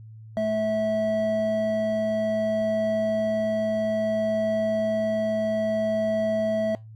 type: tone pair together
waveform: triangle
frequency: 217.2 / 651 Hz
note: A3 / E5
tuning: -22 / -22 cents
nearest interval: octave + perfect fifth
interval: 1900 cents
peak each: -26 / -21 dBFS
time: 0.37-6.75 s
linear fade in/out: 0 ms
effects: added 110 Hz sine -41 dBFS peak until 6.95 s + Opus 48 kbps